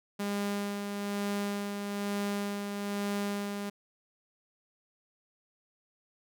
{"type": "tone with tremolo", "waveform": "sawtooth", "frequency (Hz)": 202.6, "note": "G#3", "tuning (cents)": -43, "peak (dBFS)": -26, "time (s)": [0.19, 3.7], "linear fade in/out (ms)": 10, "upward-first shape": "sine", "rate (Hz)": 1.1, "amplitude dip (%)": 40, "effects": []}